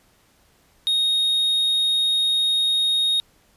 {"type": "tone", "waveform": "triangle", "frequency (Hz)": 3729, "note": "A#7", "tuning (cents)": 0, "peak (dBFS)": -16, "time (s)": [0.87, 3.2], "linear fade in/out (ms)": 0, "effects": ["pink hiss -59 dBFS RMS until 3.56 s", "resampled to 32000 Hz"]}